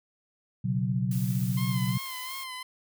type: chord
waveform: sine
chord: B suspended second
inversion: none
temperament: equal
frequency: 123.47 / 138.59 / 185 Hz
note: B2 / C#3 / F#3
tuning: 0 / 0 / 0 cents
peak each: -28 / -31 / -29 dBFS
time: 0.64-1.98 s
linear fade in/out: 10 ms
type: noise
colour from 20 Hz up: blue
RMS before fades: -42 dBFS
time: 1.11-2.44 s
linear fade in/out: 5 ms
type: tone with vibrato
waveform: 15% pulse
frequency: 1041 Hz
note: C6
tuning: 9 cents flat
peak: -30 dBFS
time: 1.57-2.63 s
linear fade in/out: 5 ms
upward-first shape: sine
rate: 2.8 Hz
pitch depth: 53 cents each way
effects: none